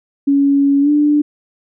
sine tone with pitch glide, 280 to 295.3 Hz, C#4 to D4, +18 to +10 cents, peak -9 dBFS, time 0.27-1.22 s, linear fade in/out 10 ms, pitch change +92 cents, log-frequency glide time 0.81-0.9 s, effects none

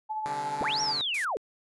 sine tone with tremolo, 864 Hz, A5, 32 cents flat, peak -28 dBFS, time 0.09-0.94 s, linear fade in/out 20 ms, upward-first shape sine, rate 14 Hz, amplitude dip 40%
5% pulse chord, C suspended second, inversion none, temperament equal, 130.81 / 146.83 / 196 Hz, C3 / D3 / G3, 0 / 0 / 0 cents, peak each -33 / -28 / -34 dBFS, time 0.26-1.01 s, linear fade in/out 0 ms
sine linear two-way sweep, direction up then down, 138.59 to 5740 to 359.2 Hz, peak -27 dBFS, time 0.61-1.37 s, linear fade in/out 0 ms, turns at 0.81 s
blue noise, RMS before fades -36 dBFS, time 1.14-1.25 s, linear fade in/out 5 ms
effects resampled to 24000 Hz

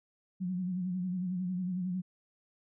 sine tone with vibrato, 182.1 Hz, F#3, 27 cents flat, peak -31 dBFS, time 0.4-2.02 s, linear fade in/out 20 ms, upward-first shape sine, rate 11 Hz, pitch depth 59 cents each way, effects none

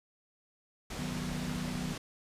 pink low-pass noise, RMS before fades -41 dBFS, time 0.9-1.98 s, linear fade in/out 5 ms, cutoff 8000 Hz, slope 12 dB/octave
sine chord, B major, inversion first, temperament equal with one note detuned, 155.56 / 185.85 / 246.9 Hz, D#3 / F#3 / B3, 0 / +8 / 0 cents, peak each -39 dBFS, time 0.99-1.94 s, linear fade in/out 2 ms
effects resampled to 32000 Hz

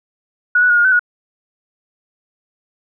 sine tone with pitch steps, 1460 / 1478 / 1438 / 1424 / 1521 / 1452 Hz, F#6 / F#6 / F#6 / F6 / F#6 / F#6, -24 / -2 / -50 / +33 / +47 / -33 cents, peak -9 dBFS, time 0.55-0.994 s, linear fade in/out 5 ms, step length 74 ms, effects none

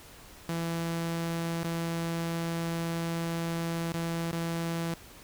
sawtooth tone with dropouts, 167 Hz, E3, 23 cents sharp, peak -26 dBFS, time 0.49-4.94 s, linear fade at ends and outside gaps 0 ms, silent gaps 1.631-1.644 / 3.921-3.942 / 4.313-4.33 s, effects pink hiss -51 dBFS RMS until 5.23 s

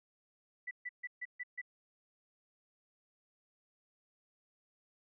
sine tone bursts, 1975.5 Hz, B6, in tune, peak -38 dBFS, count 6, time 0.67-1.616 s, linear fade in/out 10 ms, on 41 ms, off 140 ms, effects none

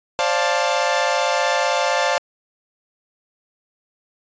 sawtooth chord, D minor seventh, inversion third, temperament equal with one note detuned, 531.8 / 587.3 / 698.5 / 880 Hz, C5 / D5 / F5 / A5, +28 / 0 / 0 / 0 cents, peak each -19 dBFS, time 0.19-2.18 s, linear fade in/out 0 ms, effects resampled to 16000 Hz

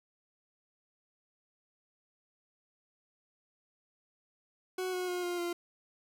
40% pulse tone with pitch steps, 370 / 364.1 / 358.2 / 352.5 / 346.8 Hz, F#4 / F#4 / F4 / F4 / F4, 0 / -28 / +44 / +16 / -12 cents, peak -32 dBFS, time 4.78-5.53 s, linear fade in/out 5 ms, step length 150 ms, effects none

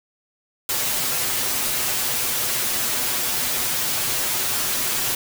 white noise with comb filter, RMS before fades -23 dBFS, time 0.69-5.15 s, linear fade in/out 2 ms, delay 8 ms, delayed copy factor +0.65, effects none

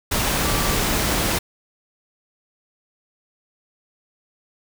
sine tone in noise, 1162 Hz, D6, 19 cents flat, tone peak -29 dBFS, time 0.44-0.75 s, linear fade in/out 10 ms, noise pink, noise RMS -21 dBFS, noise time 0.11-1.39 s, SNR -11 dB, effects none

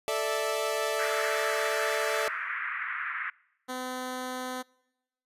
sawtooth chord, A suspended fourth, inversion none, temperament equal with one note detuned, 440 / 587.3 / 657 Hz, A4 / D5 / E5, 0 / 0 / -6 cents, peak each -28 dBFS, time 0.08-2.28 s, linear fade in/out 0 ms
white band-pass noise, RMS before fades -34 dBFS, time 0.99-3.3 s, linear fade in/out 2 ms, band 1200 to 2100 Hz, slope 48 dB/octave
10% pulse tone, 254.5 Hz, C4, 48 cents flat, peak -25 dBFS, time 3.68-4.63 s, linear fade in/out 20 ms
effects noise-tail reverb RT60 1.0 s tail -26 dB re dry + resampled to 32000 Hz

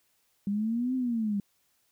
sine exponential two-way sweep, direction up then down, 197.3 to 261.6 to 197.3 Hz, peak -26 dBFS, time 0.47-1.4 s, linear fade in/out 2 ms, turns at 0.95 s, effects white hiss -71 dBFS RMS until 1.91 s

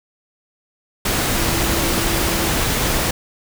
sine tone in noise, 334.2 Hz, E4, 24 cents sharp, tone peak -26 dBFS, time 1.38-2.49 s, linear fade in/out 5 ms, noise pink, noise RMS -19 dBFS, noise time 1.05-3.11 s, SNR -10 dB, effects none

